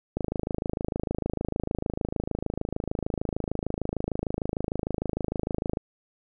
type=click train; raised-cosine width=2 ms; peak=-14 dBFS; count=150; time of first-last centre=0.17-5.772 s; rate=26.6 Hz; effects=none